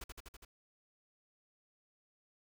pink noise with echo, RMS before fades -45 dBFS, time 0.01-0.04 s, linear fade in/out 5 ms, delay 82 ms, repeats 5, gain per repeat -2 dB, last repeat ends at 0.45 s, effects none

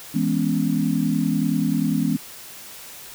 sine chord, C# minor seventh, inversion first, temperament equal, 164.81 / 207.7 / 246.9 / 277.2 Hz, E3 / G#3 / B3 / C#4, 0 / 0 / 0 / 0 cents, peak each -24 dBFS, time 0.14-2.17 s, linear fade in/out 10 ms, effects white hiss -40 dBFS RMS until 3.14 s

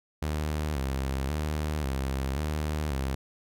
sawtooth tone with vibrato, 71.4 Hz, D2, 48 cents flat, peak -24 dBFS, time 0.22-3.15 s, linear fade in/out 5 ms, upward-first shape square, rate 0.93 Hz, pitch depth 110 cents each way, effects none

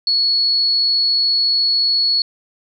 sine tone, 4377 Hz, C#8, 23 cents flat, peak -13 dBFS, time 0.07-2.22 s, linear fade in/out 2 ms, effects none

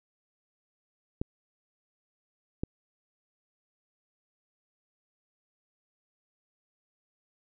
clicks, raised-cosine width 3 ms, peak -17 dBFS, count 2, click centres 1.215 / 2.635 s, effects none

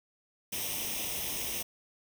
white noise with comb filter, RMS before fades -35 dBFS, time 0.52-1.63 s, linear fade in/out 10 ms, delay 0.34 ms, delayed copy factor +0.7, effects none

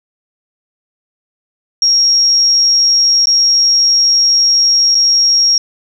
sine tone with dropouts, 5588 Hz, F8, in tune, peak -7 dBFS, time 1.82-5.58 s, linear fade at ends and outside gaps 2 ms, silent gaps 3.257-3.27 / 4.947-4.951 s, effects 7-bit

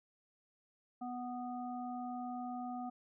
harmonic tone, 246.9 Hz, B3, in tune, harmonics 1 / 3 / 5, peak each -42 / -42 / -52 dBFS, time 1.01-2.9 s, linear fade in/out 10 ms, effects none

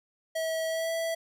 square tone with pitch glide, 646 to 658.1 Hz, E5 to E5, -35 to -3 cents, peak -29 dBFS, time 0.35-1.15 s, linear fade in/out 10 ms, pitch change +32 cents, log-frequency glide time 0.67-0.91 s, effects none

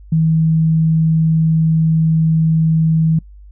sine tone, 160.3 Hz, E3, 48 cents flat, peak -10 dBFS, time 0.12-3.19 s, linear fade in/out 5 ms, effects noise-tail reverb RT60 0.1 s tail -26 dB re dry + added 50 Hz sine -36 dBFS peak until 3.51 s

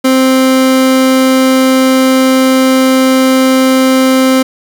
30% pulse tone, 261.6 Hz, C4, in tune, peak -3 dBFS, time 0.04-4.43 s, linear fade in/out 10 ms, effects none

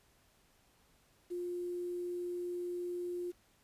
sine tone with quantisation, 353.3 Hz, F4, 20 cents sharp, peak -36 dBFS, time 1.3-3.32 s, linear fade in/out 20 ms, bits 10, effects pink hiss -69 dBFS RMS until 3.63 s + resampled to 32000 Hz

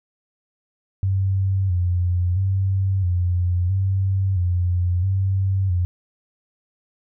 sine tone with vibrato, 92.5 Hz, F#2, in tune, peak -17 dBFS, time 1.03-5.85 s, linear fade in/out 0 ms, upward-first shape square, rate 0.75 Hz, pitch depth 68 cents each way, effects none

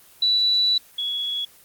sine tone pair in turn, 3951 / 3362 Hz, B7 / G#7, 0 / +20 cents, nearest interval minor third, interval 280 cents, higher first, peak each -16 / -23 dBFS, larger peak first, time 0.22-0.78 / 0.98-1.45 s, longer first, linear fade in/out 5 ms, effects white hiss -51 dBFS RMS until 1.64 s + Opus 24 kbps

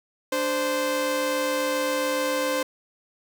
sawtooth tone pair together, 293.7 / 520.1 Hz, D4 / C5, 0 / -10 cents, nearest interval minor seventh, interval 990 cents, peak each -26 / -20 dBFS, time 0.32-2.63 s, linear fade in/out 5 ms, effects none

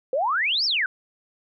sine exponential two-way sweep, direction up then down, 493.9 to 5588 to 1451 Hz, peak -20 dBFS, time 0.13-0.86 s, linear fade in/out 2 ms, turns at 0.65 s, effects none

